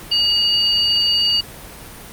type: tone pair together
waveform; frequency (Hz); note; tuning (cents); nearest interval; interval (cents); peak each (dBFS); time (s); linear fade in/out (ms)
sine; 2875 / 4596; F7 / D8; +50 / -38; minor sixth; 812; -16; 0.11-1.41; 10
effects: pink hiss -36 dBFS RMS until 2.12 s + Opus 32 kbps